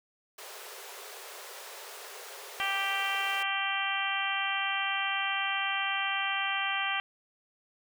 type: high-pass noise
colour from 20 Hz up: pink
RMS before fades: -45 dBFS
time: 0.38-3.43 s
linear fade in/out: 5 ms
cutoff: 380 Hz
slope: 96 dB/octave
type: harmonic tone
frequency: 392 Hz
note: G4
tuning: in tune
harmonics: 2 / 3 / 4 / 5 / 6 / 7 / 8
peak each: -36 / -36 / -36 / -36 / -36 / -36 / -36 dBFS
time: 2.6-7 s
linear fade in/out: 0 ms
effects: none